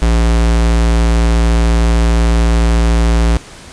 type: tone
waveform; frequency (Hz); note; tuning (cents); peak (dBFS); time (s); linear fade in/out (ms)
square; 57.1; A#1; -35; -9; 0.02-3.37; 0
effects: pink hiss -35 dBFS RMS until 3.72 s + resampled to 22050 Hz